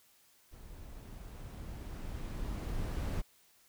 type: noise with level ramp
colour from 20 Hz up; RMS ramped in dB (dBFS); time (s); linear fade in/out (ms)
brown; -51 to -34; 0.51-3.22; 20
effects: white hiss -66 dBFS RMS until 3.68 s